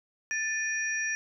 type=tone cluster; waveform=sine; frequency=1766 / 2457 / 5720 Hz; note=A6 / D#7 / F8; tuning=+6 / -22 / +41 cents; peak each=-30 / -34 / -35 dBFS; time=0.31-1.15 s; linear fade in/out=0 ms; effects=none